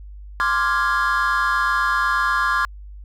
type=chord; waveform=triangle; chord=D half-diminished seventh; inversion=third; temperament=equal; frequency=1046.5 / 1174.7 / 1396.9 / 1661.2 Hz; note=C6 / D6 / F6 / Ab6; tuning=0 / 0 / 0 / 0 cents; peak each=-20 dBFS; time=0.4-2.65 s; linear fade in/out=0 ms; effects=tanh soft clip ceiling -10 dBFS + added 50 Hz sine -35 dBFS peak until 3.04 s